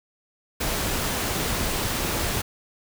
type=noise; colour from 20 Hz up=pink; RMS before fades=-26 dBFS; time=0.6-2.42 s; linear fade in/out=10 ms; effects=none